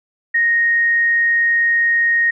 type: tone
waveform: sine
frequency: 1864.7 Hz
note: A#6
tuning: in tune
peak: -12 dBFS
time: 0.34-2.31 s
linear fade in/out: 10 ms
effects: none